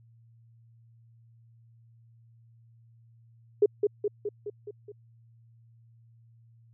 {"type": "tone with echo", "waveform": "sine", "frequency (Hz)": 413.6, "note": "G#4", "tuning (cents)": -7, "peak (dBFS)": -16, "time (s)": [3.62, 3.66], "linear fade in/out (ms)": 5, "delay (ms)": 210, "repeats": 6, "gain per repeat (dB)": -4, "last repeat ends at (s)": 4.92, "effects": ["added 115 Hz sine -55 dBFS peak until 6.73 s"]}